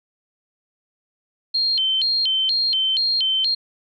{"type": "tone with vibrato", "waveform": "sine", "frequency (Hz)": 3611, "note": "A7", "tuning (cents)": 44, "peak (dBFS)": -17, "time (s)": [1.54, 3.55], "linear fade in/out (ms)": 10, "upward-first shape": "square", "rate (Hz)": 2.1, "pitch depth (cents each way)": 270, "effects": []}